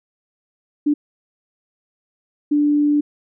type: tone bursts at uneven times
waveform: sine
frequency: 293.7 Hz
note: D4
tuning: in tune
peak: -13 dBFS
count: 2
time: 0.86-0.94 / 2.51-3.01 s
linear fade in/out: 10 ms
effects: none